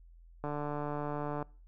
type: click train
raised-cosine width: 1 ms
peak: -23 dBFS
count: 146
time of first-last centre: 0.44-1.426 s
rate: 147 Hz
effects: noise-tail reverb RT60 0.4 s tail -24 dB re dry + added 42 Hz sine -53 dBFS peak until 1.67 s